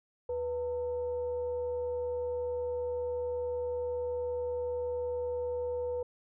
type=tone with frequency modulation; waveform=sine; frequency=491.3 Hz; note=B4; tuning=9 cents flat; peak=-31 dBFS; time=0.29-6.03 s; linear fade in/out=5 ms; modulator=414 Hz; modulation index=0.32; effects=none